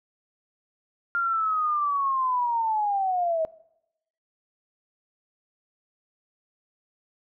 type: linear sweep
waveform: sine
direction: down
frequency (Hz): 1400 to 630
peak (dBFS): -22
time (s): 1.15-3.45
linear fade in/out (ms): 0
effects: noise-tail reverb RT60 0.8 s tail -21 dB re dry